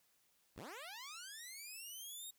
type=linear sweep; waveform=10% pulse; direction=up; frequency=36.97 to 3794 Hz; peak=-40 dBFS; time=0.56-2.31 s; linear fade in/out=10 ms; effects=white hiss -75 dBFS RMS until 2.38 s